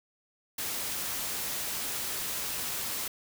white noise, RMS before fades -34 dBFS, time 0.58-3.08 s, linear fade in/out 5 ms, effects none

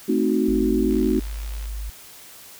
sine chord, A diminished seventh, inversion none, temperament equal, 220 / 261.6 / 311.1 / 370 Hz, A3 / C4 / Eb4 / Gb4, 0 / 0 / 0 / 0 cents, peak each -23 dBFS, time 0.08-1.2 s, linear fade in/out 10 ms
sine tone, 51.91 Hz, G#1, in tune, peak -27 dBFS, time 0.48-1.9 s, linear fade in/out 5 ms
click train, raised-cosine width 0.2 ms, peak -26 dBFS, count 51, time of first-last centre 0.91-1.656 s, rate 67 Hz
effects white hiss -44 dBFS RMS until 2.59 s

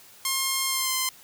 5% pulse tone with pitch glide, 1066 to 1039.8 Hz, C6 to C6, +32 to -11 cents, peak -12 dBFS, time 0.25-1.09 s, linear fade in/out 2 ms, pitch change -43 cents, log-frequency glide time 0.67-0.95 s, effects white hiss -51 dBFS RMS until 1.23 s

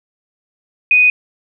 sine tone, 2489 Hz, D#7, in tune, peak -7 dBFS, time 0.91-1.1 s, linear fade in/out 2 ms, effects none

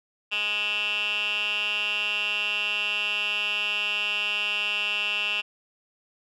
10% pulse tone with band-pass filter, 207.7 Hz, G#3, in tune, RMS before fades -27 dBFS, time 0.31-5.42 s, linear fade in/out 20 ms, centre 2700 Hz, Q 9.9, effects none

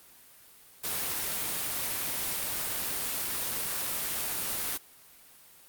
white noise, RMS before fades -32 dBFS, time 0.83-4.78 s, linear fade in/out 20 ms, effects white hiss -55 dBFS RMS until 5.68 s + Opus 32 kbps

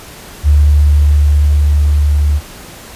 sine tone with level ramp, 73.42 Hz, D2, in tune, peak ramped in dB -4 to -8 dBFS, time 0.43-2.41 s, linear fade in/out 50 ms, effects pink hiss -33 dBFS RMS until 2.95 s + resampled to 32000 Hz

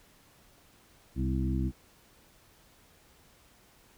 harmonic tone with a mistuned harmonic, 65.3 Hz, C2, 3 cents flat, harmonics 1 / 2 / 3 / 4 / 5, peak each -30 / -33 / -35 / -36 / -37 dBFS, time 1.15-1.72 s, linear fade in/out 50 ms, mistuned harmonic 4, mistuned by -31 cents, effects pink hiss -61 dBFS RMS until 3.97 s

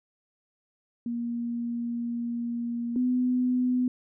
sine tone pair in turn, 236.4 / 250.5 Hz, A#3 / B3, +24 / +25 cents, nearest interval minor second, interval 101 cents, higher second, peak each -28 / -22 dBFS, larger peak second, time 1.06-2.96 / 2.96-3.88 s, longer first, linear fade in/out 2 ms, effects none

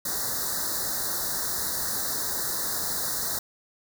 white band-stop noise, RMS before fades -29 dBFS, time 0.05-3.39 s, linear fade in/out 5 ms, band 1900 to 3800 Hz, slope 96 dB/octave, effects none

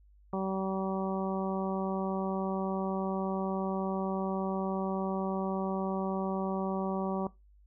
harmonic tone, 191.3 Hz, G3, 42 cents flat, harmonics 1 / 2 / 3 / 4 / 5 / 6, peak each -33 / -36 / -38 / -39 / -40 / -41 dBFS, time 0.33-7.27 s, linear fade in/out 2 ms, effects noise-tail reverb RT60 0.2 s tail -19 dB re dry + added 50 Hz sine -57 dBFS peak until 7.66 s

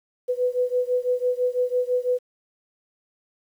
sine beating tone pair, 495.1 / 501.1 Hz, B4 / B4, +4 / +25 cents, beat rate 6 Hz, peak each -23 / -24 dBFS, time 0.28-2.19 s, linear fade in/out 20 ms, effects 9-bit

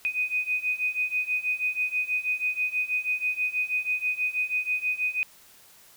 sine beating tone pair, 2492 / 2498.2 Hz, D#7 / D#7, +2 / +6 cents, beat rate 6.2 Hz, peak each -29 / -27 dBFS, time 0.05-5.23 s, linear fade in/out 0 ms, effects white hiss -54 dBFS RMS until 5.96 s

